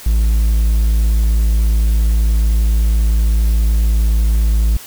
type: tone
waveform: triangle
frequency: 55 Hz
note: A1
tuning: in tune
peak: -8 dBFS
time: 0.06-4.77 s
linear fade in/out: 5 ms
effects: white hiss -35 dBFS RMS until 4.86 s